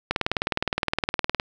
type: click train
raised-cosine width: 0.3 ms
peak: -6 dBFS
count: 26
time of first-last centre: 0.11-1.399 s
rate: 19.4 Hz
effects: none